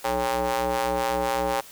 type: ring-modulated tone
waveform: sawtooth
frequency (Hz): 122.9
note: B2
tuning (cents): -8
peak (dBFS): -16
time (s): 0.04-1.61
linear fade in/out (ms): 10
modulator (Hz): 674
effects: white hiss -46 dBFS RMS until 1.71 s